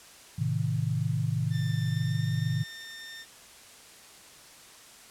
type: chord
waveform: sine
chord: A diminished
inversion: none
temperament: just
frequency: 110 / 132 / 158.4 Hz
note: A2 / C3 / Eb3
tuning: 0 / +16 / +31 cents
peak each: -30 dBFS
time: 0.38-2.64 s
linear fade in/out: 10 ms
type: tone with pitch glide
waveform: 20% pulse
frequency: 1784 to 1811 Hz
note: A6 to A6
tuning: +23 to +49 cents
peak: -36 dBFS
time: 1.5-3.26 s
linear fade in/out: 50 ms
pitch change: +26 cents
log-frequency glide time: 1.86-2.24 s
effects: white hiss -51 dBFS RMS until 5.1 s + low-pass 10000 Hz 12 dB/octave